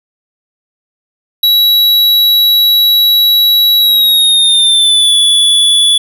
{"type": "tone with pitch glide", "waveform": "square", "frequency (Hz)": [3900, 3435], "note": ["B7", "A7"], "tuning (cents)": [-23, -42], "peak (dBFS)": -6, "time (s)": [1.43, 5.98], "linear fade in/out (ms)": 5, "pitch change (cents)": -219, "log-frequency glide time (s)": [3.78, 5.14], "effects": []}